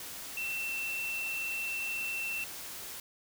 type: tone in noise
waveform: sine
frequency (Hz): 2689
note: E7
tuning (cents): +34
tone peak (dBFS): -33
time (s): 0.37-2.44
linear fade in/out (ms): 2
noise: white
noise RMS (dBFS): -43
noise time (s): 0-3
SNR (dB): +7
effects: none